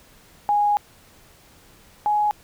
sine tone pair in turn, 826 / 837 Hz, G#5 / G#5, -10 / +13 cents, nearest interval unison, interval 23 cents, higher second, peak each -16 / -17 dBFS, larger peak first, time 0.49-0.77 / 2.06-2.31 s, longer first, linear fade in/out 0 ms, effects pink hiss -52 dBFS RMS until 2.43 s

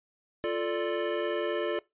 square chord, D minor, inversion first, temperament equal, 349.2 / 440 / 587.3 Hz, F4 / A4 / D5, 0 / 0 / 0 cents, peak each -33 dBFS, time 0.44-1.79 s, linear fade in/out 0 ms, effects noise-tail reverb RT60 0.2 s tail -22 dB re dry + resampled to 8000 Hz

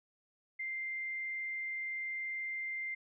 sine tone, 2093 Hz, C7, in tune, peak -36 dBFS, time 0.59-2.95 s, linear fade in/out 10 ms, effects none

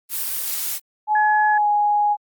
blue noise, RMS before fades -25 dBFS, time 0.09-0.8 s, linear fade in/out 50 ms
sine tone with pitch glide, 850 to 830.1 Hz, G#5 to G#5, +40 to -1 cents, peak -15 dBFS, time 1.07-2.17 s, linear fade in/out 50 ms, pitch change -41 cents, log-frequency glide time 1.49-1.68 s
sine tone, 1690 Hz, G#6, 30 cents sharp, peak -20 dBFS, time 1.15-1.58 s, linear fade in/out 5 ms
effects Opus 32 kbps

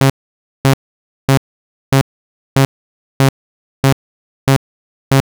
sawtooth tone bursts, 135.6 Hz, C#3, 38 cents flat, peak -3 dBFS, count 9, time 0.01-5.202 s, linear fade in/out 0 ms, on 88 ms, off 550 ms, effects none

